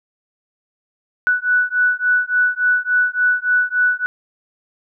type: beating tone pair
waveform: sine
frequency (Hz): 1480 / 1483.5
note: F#6 / F#6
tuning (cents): 0 / +4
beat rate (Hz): 3.5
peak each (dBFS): -17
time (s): 1.27-4.06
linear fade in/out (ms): 0
effects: none